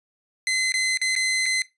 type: tone with dropouts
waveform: sawtooth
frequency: 2051 Hz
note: C7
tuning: 35 cents flat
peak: -17 dBFS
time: 0.47-1.62 s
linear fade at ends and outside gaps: 1 ms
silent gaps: 0.721-0.74 / 0.973-1.015 / 1.153-1.162 / 1.458-1.462 s
effects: noise-tail reverb RT60 0.2 s tail -19 dB re dry + resampled to 24000 Hz